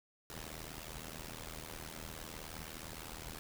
pink noise with amplitude modulation, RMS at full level -43 dBFS, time 0.3-3.39 s, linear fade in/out 0 ms, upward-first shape sine, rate 79.5 Hz, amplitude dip 90%, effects none

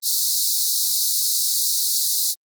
pink high-pass noise, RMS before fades -20 dBFS, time 0.02-2.35 s, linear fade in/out 50 ms, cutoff 3900 Hz, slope 96 dB/octave, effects Opus 24 kbps

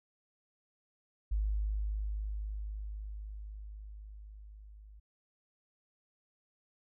sine tone with level ramp, 51.91 Hz, G#1, in tune, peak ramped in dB -28 to -51 dBFS, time 1.31-5 s, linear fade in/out 10 ms, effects none

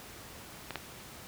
clicks, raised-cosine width 0.3 ms, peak -21 / -18 dBFS, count 2, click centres 0.707 / 0.757 s, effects pink hiss -48 dBFS RMS until 1.27 s + high-pass 60 Hz 12 dB/octave

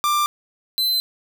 45% pulse tone pair in turn, 1185 / 4051 Hz, D6 / B7, +15 / +43 cents, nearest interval octave + major sixth, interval 2128 cents, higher second, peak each -17 dBFS, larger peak neither, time 0.04-0.26 / 0.78-1 s, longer neither, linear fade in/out 0 ms, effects none

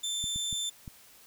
25% pulse tone, 3549 Hz, A7, 14 cents sharp, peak -27 dBFS, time 0.03-0.7 s, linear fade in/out 10 ms
clicks, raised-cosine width 5 ms, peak -29 dBFS, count 4, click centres 0.241 / 0.36 / 0.528 / 0.878 s
effects white hiss -56 dBFS RMS until 1.26 s

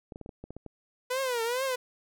clicks, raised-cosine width 2 ms, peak -28 dBFS, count 9, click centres 0.122 / 0.159 / 0.213 / 0.261 / 0.292 / 0.44 / 0.506 / 0.566 / 0.663 s
sawtooth tone with vibrato, 493.9 Hz, B4, in tune, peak -24 dBFS, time 1.1-1.76 s, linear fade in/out 10 ms, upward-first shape triangle, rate 2.3 Hz, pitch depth 170 cents each way
effects none

